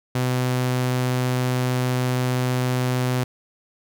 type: tone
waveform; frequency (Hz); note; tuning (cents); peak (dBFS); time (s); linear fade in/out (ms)
sawtooth; 126.4; B2; +41; -16; 0.15-3.24; 5
effects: none